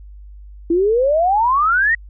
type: exponential sweep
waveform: sine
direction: up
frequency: 326.8 to 1920 Hz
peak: -12 dBFS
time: 0.7-1.95 s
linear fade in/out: 5 ms
effects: added 50 Hz sine -35 dBFS peak until 2.09 s